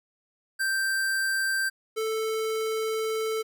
square tone pair in turn, 1568 / 440.8 Hz, G6 / A4, 0 / +3 cents, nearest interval octave + minor seventh, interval 2197 cents, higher first, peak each -25 / -27 dBFS, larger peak first, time 0.59-1.7 / 1.96-3.43 s, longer second, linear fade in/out 20 ms, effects none

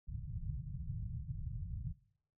white low-pass noise, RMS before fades -42 dBFS, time 0.07-1.93 s, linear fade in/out 20 ms, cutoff 150 Hz, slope 48 dB/octave, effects noise-tail reverb RT60 0.7 s tail -22 dB re dry

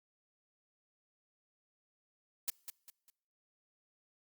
blue noise with echo, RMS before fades -34 dBFS, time 2.48-2.5 s, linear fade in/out 0 ms, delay 200 ms, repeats 3, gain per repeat -9 dB, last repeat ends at 3.1 s, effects noise-tail reverb RT60 0.9 s tail -26 dB re dry + Opus 48 kbps

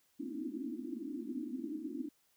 white band-pass noise, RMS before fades -41 dBFS, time 0.19-2.09 s, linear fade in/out 10 ms, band 230 to 330 Hz, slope 96 dB/octave, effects white hiss -73 dBFS RMS until 2.36 s

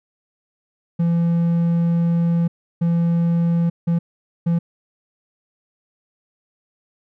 triangle tone bursts at uneven times, 169.3 Hz, E3, 46 cents sharp, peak -13 dBFS, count 4, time 0.99-2.48 / 2.81-3.7 / 3.87-3.99 / 4.46-4.59 s, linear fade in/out 10 ms, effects none

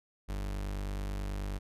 40% pulse tone, 49.31 Hz, G1, 11 cents sharp, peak -33 dBFS, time 0.28-1.59 s, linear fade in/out 20 ms, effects resampled to 32000 Hz

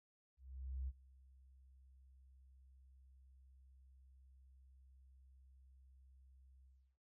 sine tone with ADSR envelope, 65.41 Hz, C2, in tune, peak -39 dBFS, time 0.37-6.98 s, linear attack 510 ms, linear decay 40 ms, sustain -23 dB, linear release 330 ms, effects none

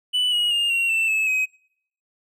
triangle tone with pitch steps, 2979 / 2899 / 2822 / 2746 / 2672 / 2601 / 2531 Hz, F#7 / F#7 / F7 / F7 / E7 / E7 / D#7, +11 / -36 / +17 / -30 / +23 / -24 / +29 cents, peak -17 dBFS, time 0.13-1.46 s, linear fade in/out 20 ms, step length 190 ms, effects noise-tail reverb RT60 0.7 s tail -26 dB re dry

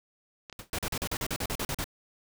clicks, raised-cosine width 0.2 ms, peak -24 dBFS, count 2, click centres 0.498 / 0.527 s
pink noise with exponential decay, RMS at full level -37 dBFS, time 0.59-0.7 s, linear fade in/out 2 ms, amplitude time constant 23 ms
pink noise bursts, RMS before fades -32 dBFS, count 12, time 0.73-1.842 s, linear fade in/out 2 ms, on 56 ms, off 40 ms
effects none

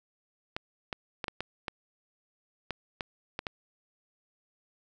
clicks, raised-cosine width 0.3 ms, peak -17 dBFS, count 10, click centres 0.565 / 0.928 / 1.242 / 1.282 / 1.406 / 1.682 / 2.707 / 3.008 / 3.391 / 3.468 s, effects none

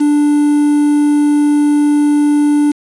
triangle tone with quantisation, 293.7 Hz, D4, in tune, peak -6 dBFS, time 0-2.72 s, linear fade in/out 10 ms, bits 5, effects resampled to 22050 Hz

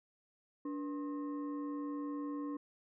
sine tone with frequency modulation, 290.2 Hz, D4, 21 cents flat, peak -37 dBFS, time 0.65-2.57 s, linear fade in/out 5 ms, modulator 775 Hz, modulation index 0.53, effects none

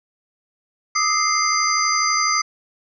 sine tone cluster, 1201 / 1273 / 2089 / 4854 / 6120 Hz, D6 / D#6 / C7 / D#8 / G8, +38 / +39 / -3 / -44 / -42 cents, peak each -23 dBFS, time 0.95-2.42 s, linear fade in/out 10 ms, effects none

